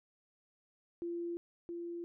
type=tone with echo; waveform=sine; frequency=343 Hz; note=F4; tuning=31 cents flat; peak=-36 dBFS; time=1.02-1.37 s; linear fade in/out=0 ms; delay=670 ms; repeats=1; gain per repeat=-3 dB; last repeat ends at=2.04 s; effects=none